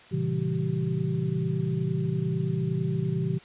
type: tone cluster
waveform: sine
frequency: 114.3 / 136.5 / 165.3 / 197.5 / 384.3 Hz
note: A#2 / C#3 / E3 / G3 / G4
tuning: -34 / -26 / +5 / +13 / -34 cents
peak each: -33 / -29 / -28 / -36 / -35 dBFS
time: 0.11-3.39 s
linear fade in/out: 20 ms
effects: white hiss -51 dBFS RMS until 3.44 s + resampled to 8000 Hz